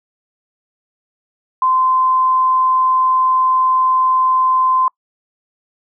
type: tone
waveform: sine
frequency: 1034 Hz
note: C6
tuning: 21 cents flat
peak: -11 dBFS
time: 1.62-4.88 s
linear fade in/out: 2 ms
effects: noise-tail reverb RT60 0.1 s tail -26 dB re dry